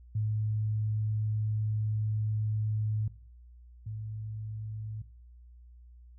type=tone pair in turn; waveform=sine; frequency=107.6 / 108.22 Hz; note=A2 / A2; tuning=-38 / -28 cents; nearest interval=unison; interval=10 cents; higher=second; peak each=-27 / -35 dBFS; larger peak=first; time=0.15-3.08 / 3.86-5.02 s; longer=first; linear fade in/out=5 ms; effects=noise-tail reverb RT60 0.5 s tail -19 dB re dry + added 60 Hz sine -50 dBFS peak until 6.18 s